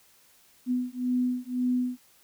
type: beating tone pair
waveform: sine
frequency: 248.7 / 250.6 Hz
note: B3 / B3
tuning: +12 / +25 cents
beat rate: 1.9 Hz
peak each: -28 dBFS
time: 0.66-1.99 s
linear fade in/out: 50 ms
effects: white hiss -60 dBFS RMS until 2.23 s